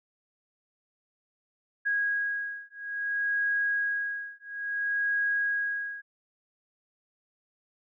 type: beating tone pair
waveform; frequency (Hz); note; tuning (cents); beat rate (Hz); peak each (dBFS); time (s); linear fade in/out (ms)
sine; 1646 / 1646.59; G#6 / G#6; -16 / -15; 0.59; -30; 1.85-6.02; 20
effects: none